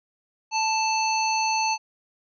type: harmonic tone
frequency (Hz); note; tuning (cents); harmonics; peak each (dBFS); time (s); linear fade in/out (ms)
880; A5; 0; 1 / 3 / 5 / 7; -23 / -28 / -30 / -31; 0.51-1.78; 50
effects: none